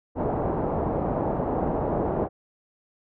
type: low-pass noise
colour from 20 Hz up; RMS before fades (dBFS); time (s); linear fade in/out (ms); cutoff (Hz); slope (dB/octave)
white; -26; 0.15-2.29; 50; 770; 24
effects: none